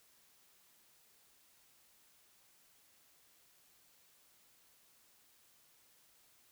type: silence
effects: white hiss -68 dBFS RMS until 6.51 s